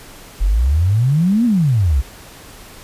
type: exponential two-way sweep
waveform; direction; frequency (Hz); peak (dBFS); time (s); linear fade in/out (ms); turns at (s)
sine; up then down; 42.19 to 248 to 59.8; -11; 0.4-2.02; 20; 1.45
effects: pink hiss -39 dBFS RMS until 2.83 s + resampled to 32000 Hz